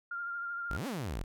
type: tone with vibrato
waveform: sine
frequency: 1396.9 Hz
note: F6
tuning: in tune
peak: -35 dBFS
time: 0.11-0.77 s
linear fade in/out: 5 ms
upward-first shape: sine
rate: 13 Hz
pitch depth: 22 cents each way
type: exponential two-way sweep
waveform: sawtooth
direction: up then down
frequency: 36.42 to 293.7 to 36.42 Hz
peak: -31 dBFS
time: 0.7-1.24 s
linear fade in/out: 10 ms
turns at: 0.87 s
effects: none